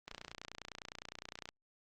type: click train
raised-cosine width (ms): 0.2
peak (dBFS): -27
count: 43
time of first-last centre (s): 0.08-1.489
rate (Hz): 29.8
effects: Opus 32 kbps